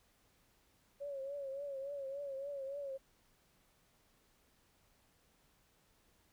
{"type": "tone with vibrato", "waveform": "sine", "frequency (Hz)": 554.4, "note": "C#5", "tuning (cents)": 0, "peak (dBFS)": -40, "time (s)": [1, 2.98], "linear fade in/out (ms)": 20, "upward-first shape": "triangle", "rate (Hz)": 3.5, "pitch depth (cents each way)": 78, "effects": ["pink hiss -72 dBFS RMS until 6.32 s"]}